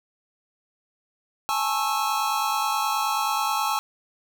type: chord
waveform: square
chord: A major seventh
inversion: third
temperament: equal with one note detuned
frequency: 830.6 / 880 / 1094.7 / 1318.5 Hz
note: G#5 / A5 / C#6 / E6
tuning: 0 / 0 / -22 / 0 cents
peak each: -29 dBFS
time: 1.49-3.79 s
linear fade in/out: 0 ms
effects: none